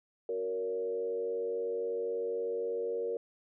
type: tone with frequency modulation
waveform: sine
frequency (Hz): 466.2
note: A#4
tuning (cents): 0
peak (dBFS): -31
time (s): 0.29-3.17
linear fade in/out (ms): 2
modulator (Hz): 96.3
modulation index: 0.73
effects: none

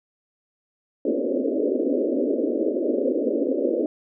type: band-pass noise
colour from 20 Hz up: pink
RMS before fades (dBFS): -23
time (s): 1.05-3.86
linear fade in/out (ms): 2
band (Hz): 240 to 590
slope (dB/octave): 96
effects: none

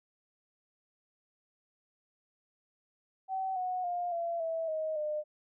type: tone with pitch steps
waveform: sine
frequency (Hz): 763 / 734 / 706.2 / 679.4 / 653.6 / 628.8 / 604.9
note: G5 / F#5 / F5 / F5 / E5 / D#5 / D#5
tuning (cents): -47 / -14 / +19 / -48 / -15 / +18 / -49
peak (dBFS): -31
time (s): 3.28-5.24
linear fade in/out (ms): 50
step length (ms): 280
effects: none

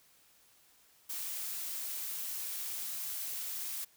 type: noise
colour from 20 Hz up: blue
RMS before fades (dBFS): -39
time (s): 1.09-3.85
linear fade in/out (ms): 10
effects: white hiss -65 dBFS RMS until 3.96 s

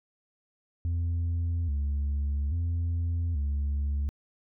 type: tone with vibrato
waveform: sine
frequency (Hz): 77.78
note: D#2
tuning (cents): 0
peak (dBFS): -23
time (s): 0.85-4.09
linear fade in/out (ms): 0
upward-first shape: square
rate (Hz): 0.6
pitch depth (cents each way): 150
effects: tanh soft clip ceiling -25 dBFS

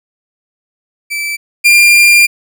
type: tone pair in turn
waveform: 40% pulse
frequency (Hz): 2322 / 2396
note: D7 / D7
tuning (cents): -20 / +34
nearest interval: minor second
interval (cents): 54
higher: second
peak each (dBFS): -15 / -3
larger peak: second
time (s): 1.1-1.37 / 1.64-2.27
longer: second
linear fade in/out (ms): 20
effects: none

